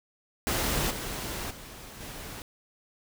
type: noise with level steps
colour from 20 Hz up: pink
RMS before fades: -28 / -35 / -45 / -41 dBFS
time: 0.47-2.42 s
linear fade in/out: 0 ms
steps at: 0.9 / 1.5 / 2 s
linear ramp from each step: 10 ms
effects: none